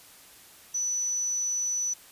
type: tone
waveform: sine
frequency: 5960 Hz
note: F#8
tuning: 12 cents sharp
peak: -26 dBFS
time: 0.74-1.94 s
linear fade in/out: 10 ms
effects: white hiss -52 dBFS RMS until 2.11 s + resampled to 32000 Hz